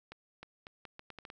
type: accelerating click train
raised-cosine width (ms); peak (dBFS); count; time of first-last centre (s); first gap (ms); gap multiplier
0.3; -30; 9; 0.12-1.301; 310; 0.77
effects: none